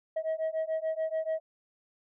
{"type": "beating tone pair", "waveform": "sine", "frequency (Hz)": [635, 641.9], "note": ["D#5", "E5"], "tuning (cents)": [35, -46], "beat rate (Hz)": 6.9, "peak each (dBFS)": -30, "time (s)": [0.16, 1.4], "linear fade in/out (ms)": 10, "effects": ["tanh soft clip ceiling -26 dBFS"]}